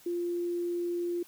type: tone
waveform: sine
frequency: 347.8 Hz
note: F4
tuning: 7 cents flat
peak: -29 dBFS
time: 0.06-1.23 s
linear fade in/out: 5 ms
effects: white hiss -57 dBFS RMS until 1.27 s